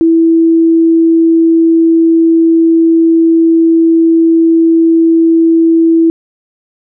sine tone, 328.9 Hz, E4, 4 cents flat, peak -4 dBFS, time 0.01-6.1 s, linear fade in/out 0 ms, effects none

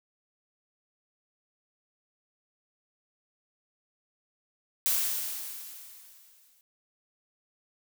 blue noise with exponential decay, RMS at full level -25 dBFS, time 4.86-6.61 s, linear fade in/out 0 ms, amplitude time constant 380 ms, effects none

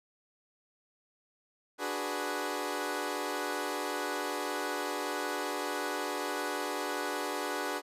15% pulse chord, G# half-diminished seventh, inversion second, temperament equal, 293.7 / 370 / 415.3 / 493.9 Hz, D4 / F#4 / G#4 / B4, 0 / 0 / 0 / 0 cents, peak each -32 dBFS, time 1.78-7.82 s, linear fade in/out 50 ms, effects resampled to 32000 Hz

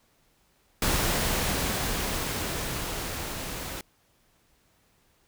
pink noise with level ramp, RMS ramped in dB -25 to -36 dBFS, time 0.82-3.81 s, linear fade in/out 2 ms, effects pink hiss -66 dBFS RMS until 5.27 s

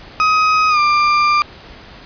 35% pulse tone with pitch glide, 1261 to 1190.2 Hz, D#6 to D6, +23 to +23 cents, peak -9 dBFS, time 0.2-1.42 s, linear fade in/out 0 ms, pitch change -100 cents, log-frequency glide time 0.69-0.79 s, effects pink hiss -38 dBFS RMS until 2.05 s + resampled to 11025 Hz

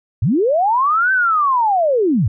sine linear two-way sweep, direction up then down, 82.41 to 1561 to 82.41 Hz, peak -12 dBFS, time 0.22-2.28 s, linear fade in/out 5 ms, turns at 1.12 s, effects none

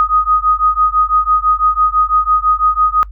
sine beating tone pair, 1244.5 / 1250.5 Hz, D#6 / D#6, 0 / +8 cents, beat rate 6 Hz, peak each -13 dBFS, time 0-3.03 s, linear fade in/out 0 ms, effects noise-tail reverb RT60 0.1 s tail -22 dB re dry + added 50 Hz sine -28 dBFS peak until 3.11 s

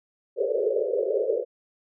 pink band-pass noise, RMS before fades -25 dBFS, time 0.36-1.45 s, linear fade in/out 50 ms, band 390 to 580 Hz, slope 96 dB/octave, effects none

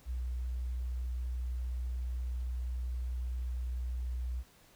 sine tone, 61.74 Hz, B1, in tune, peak -33 dBFS, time 0.05-4.44 s, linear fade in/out 50 ms, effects pink hiss -62 dBFS RMS until 4.75 s

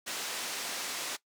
white band-pass noise, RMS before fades -37 dBFS, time 0.06-1.17 s, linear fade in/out 20 ms, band 260 to 7200 Hz, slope 12 dB/octave, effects noise-tail reverb RT60 0.1 s tail -18 dB re dry

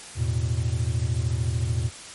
triangle chord, E suspended fourth, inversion none, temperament equal, 82.41 / 110 / 123.47 Hz, E2 / A2 / B2, 0 / 0 / 0 cents, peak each -25 / -24 / -25 dBFS, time 0.15-1.91 s, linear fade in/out 50 ms, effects white hiss -41 dBFS RMS until 2.14 s + MP3 48 kbps

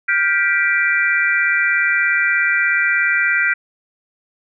sine chord, G dominant seventh, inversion third, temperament just, 1411.2 / 1568 / 1960 / 2352 Hz, F6 / G6 / B6 / D7, +18 / 0 / -14 / +2 cents, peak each -20 / -19 / -18 / -20 dBFS, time 0.08-3.54 s, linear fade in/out 10 ms, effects none

